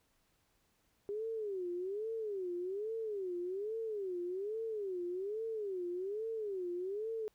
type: tone with vibrato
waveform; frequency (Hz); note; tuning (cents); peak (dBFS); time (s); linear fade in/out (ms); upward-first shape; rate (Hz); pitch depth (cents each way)
sine; 397.9; G4; +26; -36; 1.09-7.28; 0; sine; 1.2; 220
effects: pink hiss -75 dBFS RMS until 7.34 s